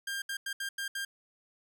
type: tone bursts at uneven times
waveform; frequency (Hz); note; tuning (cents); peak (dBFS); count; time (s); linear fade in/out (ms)
sawtooth; 1599; G6; +34; -30; 6; 0.07-0.22 / 0.29-0.37 / 0.46-0.53 / 0.6-0.69 / 0.78-0.88 / 0.95-1.05; 5
effects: none